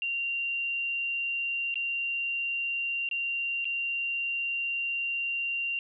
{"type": "tone with dropouts", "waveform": "sine", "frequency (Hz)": 2768, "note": "F7", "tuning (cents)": -16, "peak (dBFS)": -28, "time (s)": [0.02, 5.79], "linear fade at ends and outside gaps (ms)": 1, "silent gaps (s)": [[1.742, 1.756], [3.089, 3.112], [3.645, 3.653]], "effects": []}